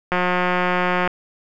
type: click train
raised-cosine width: 0.5 ms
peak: -5 dBFS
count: 173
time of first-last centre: 0.12-1.076 s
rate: 180 Hz
effects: none